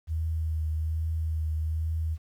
sine tone with vibrato, 79.4 Hz, D#2, 36 cents sharp, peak -26 dBFS, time 0.07-2.18 s, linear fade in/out 50 ms, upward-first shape triangle, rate 1.2 Hz, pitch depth 27 cents each way, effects 10-bit

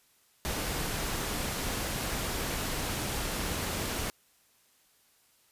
pink noise, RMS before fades -33 dBFS, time 0.45-4.1 s, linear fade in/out 0 ms, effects white hiss -66 dBFS RMS until 5.51 s + resampled to 32000 Hz

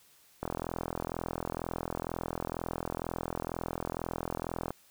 click train, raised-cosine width 1 ms, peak -19 dBFS, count 181, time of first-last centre 0.43-4.706 s, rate 42.1 Hz, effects white hiss -62 dBFS RMS until 4.9 s

